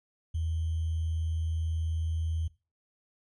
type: tone with sample-and-hold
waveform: sine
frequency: 80.7 Hz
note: E2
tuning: 36 cents flat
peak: -28 dBFS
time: 0.34-2.48 s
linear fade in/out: 10 ms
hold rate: 3150 Hz
effects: noise-tail reverb RT60 0.3 s tail -20 dB re dry + resampled to 24000 Hz